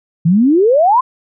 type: exponential sweep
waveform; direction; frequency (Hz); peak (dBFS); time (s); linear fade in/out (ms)
sine; up; 155.56 to 1064; -7; 0.25-1.01; 10
effects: none